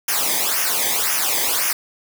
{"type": "noise with flanger", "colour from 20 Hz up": "white", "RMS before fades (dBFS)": -20, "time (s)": [0.08, 1.73], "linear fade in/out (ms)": 5, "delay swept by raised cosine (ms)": [0.24, 0.74], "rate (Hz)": 1.9, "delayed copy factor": -0.8, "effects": []}